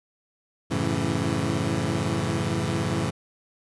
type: chord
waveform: 20% pulse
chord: F# minor seventh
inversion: none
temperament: equal with one note detuned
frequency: 92.5 / 110 / 138.59 / 167.4 Hz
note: F#2 / A2 / C#3 / E3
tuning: 0 / 0 / 0 / +27 cents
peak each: -26 / -24 / -24 / -24 dBFS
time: 0.7-3.11 s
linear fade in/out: 20 ms
effects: resampled to 24000 Hz